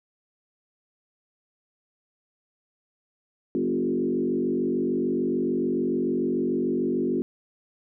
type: tone with frequency modulation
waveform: sine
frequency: 305 Hz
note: D#4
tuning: 34 cents flat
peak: -22 dBFS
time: 3.55-7.22 s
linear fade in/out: 0 ms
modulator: 46.8 Hz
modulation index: 2
effects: none